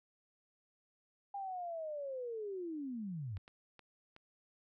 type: linear sweep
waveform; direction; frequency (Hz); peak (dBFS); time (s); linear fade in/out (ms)
sine; down; 808 to 87.31; -39; 1.34-3.38; 5
type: clicks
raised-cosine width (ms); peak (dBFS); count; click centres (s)
0.3; -39; 4; 3.37 / 3.479 / 3.793 / 4.164
effects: none